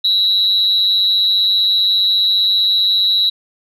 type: tone with amplitude modulation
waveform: sine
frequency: 3905 Hz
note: B7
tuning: 20 cents flat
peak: -7 dBFS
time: 0.04-3.3 s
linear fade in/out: 10 ms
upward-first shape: sine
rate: 194 Hz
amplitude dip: 70%
effects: tanh soft clip ceiling -5 dBFS